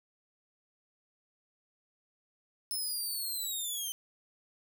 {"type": "linear sweep", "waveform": "10% pulse", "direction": "down", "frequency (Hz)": [5274, 3075], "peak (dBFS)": -27, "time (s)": [2.71, 3.92], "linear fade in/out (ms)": 0, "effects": []}